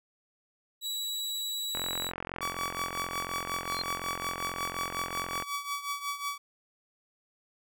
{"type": "tone", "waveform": "sawtooth", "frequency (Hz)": 3903, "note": "B7", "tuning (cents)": -21, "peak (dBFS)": -29, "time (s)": [0.81, 2.12], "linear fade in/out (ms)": 50}
{"type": "click train", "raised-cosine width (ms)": 0.5, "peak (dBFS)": -20, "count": 163, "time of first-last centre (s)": [1.75, 5.423], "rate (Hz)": 44.1}
{"type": "tone with tremolo", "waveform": "sawtooth", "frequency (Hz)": 1142, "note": "D6", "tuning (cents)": -49, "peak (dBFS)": -26, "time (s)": [2.41, 6.38], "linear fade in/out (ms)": 10, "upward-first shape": "triangle", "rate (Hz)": 5.5, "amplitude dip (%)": 80}
{"type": "tone with exponential growth", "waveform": "sine", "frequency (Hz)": 4186, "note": "C8", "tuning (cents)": 0, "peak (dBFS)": -27, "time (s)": [3.64, 3.82], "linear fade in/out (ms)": 2, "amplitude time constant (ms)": 37}
{"effects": []}